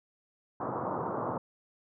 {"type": "band-pass noise", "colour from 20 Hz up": "white", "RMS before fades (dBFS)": -34, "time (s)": [0.6, 1.38], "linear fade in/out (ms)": 5, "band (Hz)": [100, 1200], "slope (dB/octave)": 48, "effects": []}